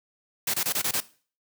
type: noise bursts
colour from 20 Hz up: white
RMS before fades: -26 dBFS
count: 6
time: 0.47-1.004 s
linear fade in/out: 5 ms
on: 69 ms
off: 24 ms
effects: noise-tail reverb RT60 0.4 s tail -18 dB re dry + high-pass 100 Hz 12 dB/octave